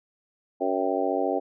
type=harmonic tone with a mistuned harmonic; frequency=94.4 Hz; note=F#2; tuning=35 cents sharp; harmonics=3 / 4 / 5 / 6 / 7 / 8; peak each=-30 / -30 / -30 / -30 / -30 / -30 dBFS; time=0.6-1.4 s; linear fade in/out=20 ms; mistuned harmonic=8; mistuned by=+60 cents; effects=none